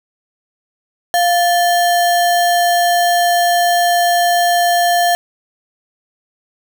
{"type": "tone with sample-and-hold", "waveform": "sine", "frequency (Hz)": 698.5, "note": "F5", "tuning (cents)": 0, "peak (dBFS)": -10, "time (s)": [1.14, 5.15], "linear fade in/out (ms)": 0, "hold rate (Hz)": 2450, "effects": []}